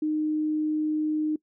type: tone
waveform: sine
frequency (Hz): 307.2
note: D#4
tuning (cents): -22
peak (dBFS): -23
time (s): 0.02-1.36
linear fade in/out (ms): 5
effects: noise-tail reverb RT60 0.1 s tail -22 dB re dry